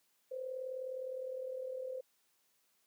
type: tone with amplitude modulation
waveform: sine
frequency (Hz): 516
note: C5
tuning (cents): -24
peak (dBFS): -36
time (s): 0.31-2.01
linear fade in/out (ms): 10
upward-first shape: sine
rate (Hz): 39.7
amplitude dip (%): 60
effects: white hiss -75 dBFS RMS until 2.86 s + high-pass 150 Hz 12 dB/octave